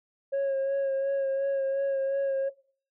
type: tone with vibrato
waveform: sine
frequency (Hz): 546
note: C#5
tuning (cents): -26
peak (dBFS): -22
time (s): 0.32-2.5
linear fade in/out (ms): 20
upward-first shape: sine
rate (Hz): 2.8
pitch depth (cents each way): 23
effects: noise-tail reverb RT60 0.5 s tail -22 dB re dry + tanh soft clip ceiling -24 dBFS